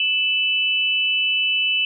sine tone pair together, 2631 / 2984 Hz, E7 / F#7, -4 / +14 cents, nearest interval major second, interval 218 cents, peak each -20 dBFS, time 0-1.85 s, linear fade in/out 2 ms, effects none

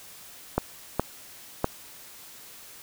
clicks, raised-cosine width 1 ms, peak -8 dBFS, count 3, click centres 0.58 / 0.996 / 1.644 s, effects white hiss -47 dBFS RMS until 2.82 s

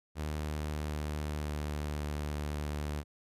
sawtooth tone with pitch glide, 76 to 74.22 Hz, D#2 to D2, -40 to +19 cents, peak -30 dBFS, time 0.15-3.04 s, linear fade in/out 50 ms, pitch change -41 cents, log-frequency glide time 0.28-2.06 s, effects resampled to 32000 Hz

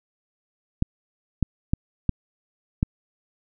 clicks, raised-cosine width 5 ms, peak -7 dBFS, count 5, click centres 0.824 / 1.427 / 1.735 / 2.093 / 2.829 s, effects none

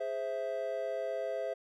triangle chord, Ab augmented, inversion none, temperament equal, 415.3 / 523.3 / 659.3 Hz, Ab4 / C5 / E5, 0 / 0 / 0 cents, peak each -39 / -35 / -34 dBFS, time 0-1.54 s, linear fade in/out 10 ms, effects none

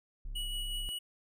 triangle tone, 33.93 Hz, C#1, 36 cents flat, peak -35 dBFS, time 0.25-0.89 s, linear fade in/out 0 ms
square tone with tremolo, 2927 Hz, F#7, 19 cents flat, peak -36 dBFS, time 0.35-0.99 s, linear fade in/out 10 ms, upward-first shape sine, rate 5.5 Hz, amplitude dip 30%
effects none

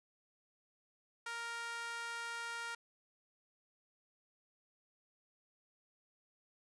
sawtooth tone with high-pass filter, 466.2 Hz, A#4, in tune, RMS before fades -43 dBFS, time 1.26-2.75 s, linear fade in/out 5 ms, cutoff 1300 Hz, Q 2.2, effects resampled to 24000 Hz

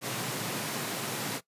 pink high-pass noise, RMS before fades -34 dBFS, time 0.01-1.41 s, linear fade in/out 50 ms, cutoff 110 Hz, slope 96 dB/octave, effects noise-tail reverb RT60 0.1 s tail -18 dB re dry + resampled to 32000 Hz

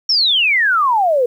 sine exponential sweep, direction down, 5588 to 469.4 Hz, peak -11 dBFS, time 0.09-1.26 s, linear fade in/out 5 ms, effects 8-bit

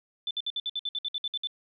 sine tone bursts, 3520 Hz, A7, in tune, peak -28 dBFS, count 13, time 0.27-1.472 s, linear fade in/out 2 ms, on 38 ms, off 59 ms, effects none

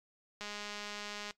click train, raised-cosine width 0.2 ms, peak -25 dBFS, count 187, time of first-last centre 0.41-1.309 s, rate 207 Hz, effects noise-tail reverb RT60 0.1 s tail -18 dB re dry + MP3 96 kbps

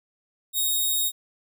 5% pulse tone, 3752 Hz, A#7, 11 cents sharp, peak -14 dBFS, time 0.53-1.12 s, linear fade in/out 50 ms, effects none

